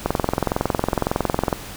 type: click train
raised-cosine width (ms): 1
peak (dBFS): -4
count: 33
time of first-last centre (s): 0.06-1.528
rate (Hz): 21.8
effects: pink hiss -36 dBFS RMS until 1.76 s